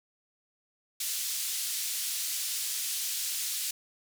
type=band-pass noise; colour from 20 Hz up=white; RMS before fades=-33 dBFS; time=1-3.71 s; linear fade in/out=5 ms; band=3300 to 12000 Hz; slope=12 dB/octave; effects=none